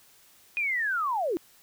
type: linear sweep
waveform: sine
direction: down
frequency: 2489 to 301.8 Hz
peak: -25 dBFS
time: 0.57-1.37 s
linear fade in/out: 0 ms
effects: white hiss -58 dBFS RMS until 1.62 s